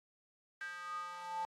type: tone with high-pass filter sweep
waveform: square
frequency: 176.5 Hz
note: F3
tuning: 19 cents sharp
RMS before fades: -43 dBFS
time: 0.61-1.45 s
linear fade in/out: 0 ms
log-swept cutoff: 1600 to 850 Hz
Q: 9.9
effects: low-pass 8000 Hz 12 dB/octave + AAC 48 kbps